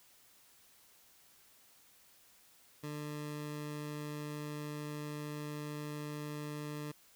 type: tone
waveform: 20% pulse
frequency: 148.9 Hz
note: D3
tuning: 24 cents sharp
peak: -35 dBFS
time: 2.83-6.92 s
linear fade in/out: 10 ms
effects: white hiss -64 dBFS RMS until 7.15 s